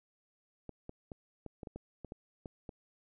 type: clicks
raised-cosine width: 2 ms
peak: -30 dBFS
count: 11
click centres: 0.693 / 0.894 / 1.118 / 1.463 / 1.632 / 1.672 / 1.76 / 2.047 / 2.121 / 2.458 / 2.692 s
effects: none